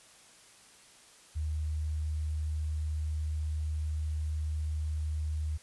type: tone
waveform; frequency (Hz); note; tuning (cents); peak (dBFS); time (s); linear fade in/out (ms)
sine; 77; D#2; -17; -30; 1.35-5.58; 20
effects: white hiss -57 dBFS RMS until 5.62 s + resampled to 24000 Hz